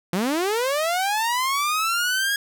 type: linear sweep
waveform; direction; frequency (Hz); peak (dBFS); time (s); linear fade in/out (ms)
sawtooth; up; 166.3 to 1658; -17; 0.13-2.36; 2
effects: none